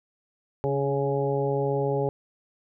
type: harmonic tone with a mistuned harmonic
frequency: 139 Hz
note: C#3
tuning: 5 cents sharp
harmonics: 1 / 2 / 3 / 4 / 5 / 6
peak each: -28 / -35 / -26 / -30 / -39 / -33 dBFS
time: 0.64-2.09 s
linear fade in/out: 0 ms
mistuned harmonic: 2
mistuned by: +35 cents
effects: none